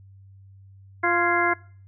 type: harmonic tone with a mistuned harmonic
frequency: 347.7 Hz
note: F4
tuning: 8 cents flat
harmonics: 1 / 2 / 3 / 4 / 5 / 6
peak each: -26 / -26 / -26 / -26 / -26 / -26 dBFS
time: 1.03-1.54 s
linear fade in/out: 10 ms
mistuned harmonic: 5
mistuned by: -70 cents
effects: noise-tail reverb RT60 0.5 s tail -23 dB re dry + added 97 Hz sine -46 dBFS peak until 1.87 s